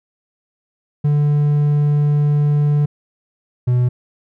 triangle tone pair in turn, 146.83 / 123.77 Hz, D3 / B2, 0 / +4 cents, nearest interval minor third, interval 296 cents, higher first, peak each -10 dBFS, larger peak neither, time 1.04-2.86 / 3.67-3.89 s, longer first, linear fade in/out 10 ms, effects none

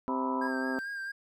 sine tone, 988 Hz, B5, in tune, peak -32 dBFS, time 0.08-0.48 s, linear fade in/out 10 ms
harmonic tone, 130.81 Hz, C3, in tune, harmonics 2 / 3 / 4 / 5 / 6 / 7 / 8 / 9 / 10, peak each -32 / -39 / -40 / -42 / -47 / -41 / -52 / -49 / -45 dBFS, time 0.08-0.79 s, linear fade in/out 0 ms
triangle tone with vibrato, 1603 Hz, G6, 38 cents sharp, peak -33 dBFS, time 0.41-1.12 s, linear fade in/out 10 ms, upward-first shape sine, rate 4.5 Hz, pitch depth 35 cents each way
effects none

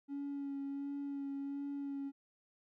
triangle tone with vibrato, 280 Hz, C#4, 18 cents sharp, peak -35 dBFS, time 0.08-2.12 s, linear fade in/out 50 ms, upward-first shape sine, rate 1.4 Hz, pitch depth 17 cents each way, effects tanh soft clip ceiling -34 dBFS

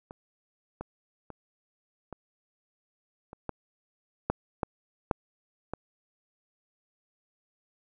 clicks, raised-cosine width 1 ms, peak -28 / -22 / -27 / -25 / -29 / -18 / -11 / -13 / -10 / -19 dBFS, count 10, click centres 0.109 / 0.81 / 1.303 / 2.127 / 3.331 / 3.493 / 4.3 / 4.632 / 5.112 / 5.736 s, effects none

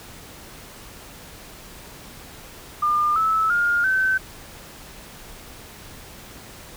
sine tone with pitch steps, 1204 / 1305.4 / 1415.4 / 1534.6 Hz, D6 / E6 / F6 / G6, +43 / -17 / +23 / -37 cents, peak -17 dBFS, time 2.82-4.18 s, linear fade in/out 10 ms, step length 340 ms, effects pink hiss -42 dBFS RMS until 6.76 s

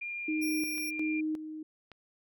sine tone with pitch glide, 2404 to 2389 Hz, D7 to D7, +40 to +29 cents, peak -35 dBFS, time 0.01-1.21 s, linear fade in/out 10 ms, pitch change -11 cents, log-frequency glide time 0.13-0.81 s
sine tone with tremolo, 311.1 Hz, D#4, in tune, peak -29 dBFS, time 0.28-1.63 s, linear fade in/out 5 ms, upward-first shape square, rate 1.4 Hz, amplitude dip 65%
5% pulse tone, 5588 Hz, F8, in tune, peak -31 dBFS, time 0.41-0.91 s, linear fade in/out 20 ms
clicks, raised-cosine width 0.3 ms, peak -33 dBFS, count 2, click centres 0.78 / 1.917 s
effects none

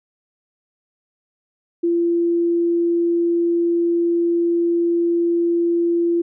sine tone, 341.3 Hz, F4, 40 cents flat, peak -15 dBFS, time 1.83-6.22 s, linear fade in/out 10 ms, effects none

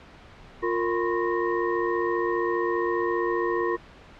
sine tone cluster, 351.6 / 461.3 / 1006 / 1081 / 1853 Hz, F4 / A#4 / B5 / C#6 / A#6, +12 / -18 / +32 / -44 / -11 cents, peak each -26 / -28 / -33 / -31 / -33 dBFS, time 0.62-3.77 s, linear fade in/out 20 ms, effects pink hiss -48 dBFS RMS until 4.19 s + low-pass 3000 Hz 12 dB/octave

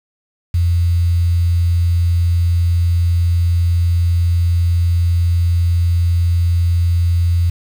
sine tone with quantisation, 86 Hz, F2, 26 cents flat, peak -11 dBFS, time 0.54-7.5 s, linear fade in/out 5 ms, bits 6, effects none

